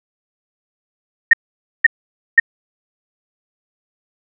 sine tone bursts, 1848 Hz, A#6, 16 cents flat, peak -3 dBFS, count 3, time 1.31-2.399 s, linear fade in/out 5 ms, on 23 ms, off 510 ms, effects none

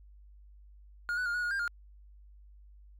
triangle tone with pitch steps, 1428 / 1486 / 1412 / 1459 / 1436 / 1598 / 1415 Hz, F6 / F#6 / F6 / F#6 / F6 / G6 / F6, +38 / +7 / +19 / -25 / +48 / +33 / +22 cents, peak -28 dBFS, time 1.09-1.678 s, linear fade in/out 0 ms, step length 84 ms, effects added 50 Hz sine -52 dBFS peak until 2.99 s

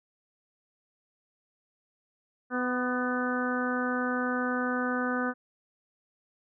harmonic tone with a mistuned harmonic, 250 Hz, B3, 21 cents sharp, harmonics 1 / 2 / 3 / 4 / 5 / 6 / 7, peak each -30 / -34 / -38 / -41 / -35 / -33 / -42 dBFS, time 2.5-5.34 s, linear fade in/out 50 ms, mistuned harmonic 5, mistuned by -25 cents, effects none

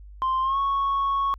sine tone with pitch glide, 1046.5 to 1105.5 Hz, C6 to C#6, 0 to -5 cents, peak -19 dBFS, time 0.22-1.34 s, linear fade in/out 0 ms, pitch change +95 cents, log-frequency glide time 0.42-0.58 s, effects tanh soft clip ceiling -19 dBFS + added 50 Hz sine -41 dBFS peak until 1.38 s

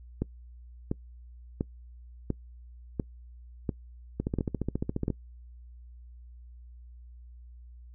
two click trains, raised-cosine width 3 ms, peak -15 / -16 dBFS, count 8 / 14, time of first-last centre 0.22-5.081 / 4.2-5.103 s, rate 1.44 / 14.4 Hz, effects noise-tail reverb RT60 0.1 s tail -23 dB re dry + added 60 Hz sine -46 dBFS peak until 7.94 s

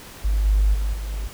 sine tone with level steps, 50.9 Hz, G#1, 34 cents flat, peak -17 / -14 / -20 / -26 / -24 dBFS, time 0.24-1.28 s, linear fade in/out 10 ms, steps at 0.45 / 0.74 / 0.93 / 1.1 s, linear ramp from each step 5 ms, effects pink hiss -41 dBFS RMS until 1.33 s

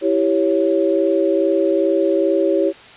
sine chord, C# diminished, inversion first, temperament equal, 329.6 / 392 / 554.4 Hz, E4 / G4 / C#5, 0 / 0 / 0 cents, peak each -18 dBFS, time 0.01-2.73 s, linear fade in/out 50 ms, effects white hiss -41 dBFS RMS until 2.96 s + resampled to 8000 Hz

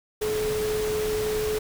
sine tone in noise, 428.4 Hz, A4, 46 cents flat, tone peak -24 dBFS, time 0.21-1.59 s, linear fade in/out 10 ms, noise pink, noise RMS -33 dBFS, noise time 0.21-1.59 s, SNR +6 dB, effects none

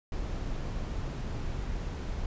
brown noise, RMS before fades -34 dBFS, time 0.12-2.26 s, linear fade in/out 2 ms, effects resampled to 16000 Hz

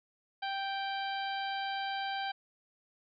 harmonic tone, 784 Hz, G5, in tune, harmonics 1 / 2 / 3 / 4 / 5 / 6, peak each -35 / -40 / -46 / -43 / -47 / -49 dBFS, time 0.42-2.32 s, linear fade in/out 10 ms, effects none

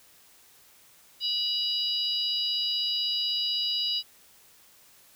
harmonic tone, 976 Hz, B5, 21 cents flat, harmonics 3 / 4 / 5, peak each -30 / -30 / -30 dBFS, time 1.2-4.03 s, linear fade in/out 50 ms, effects white hiss -57 dBFS RMS until 5.15 s

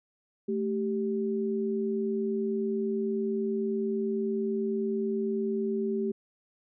sine tone pair together, 219.1 / 390 Hz, A3 / G4, -7 / -9 cents, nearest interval minor seventh, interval 998 cents, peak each -30 / -29 dBFS, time 0.48-6.12 s, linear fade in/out 10 ms, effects none

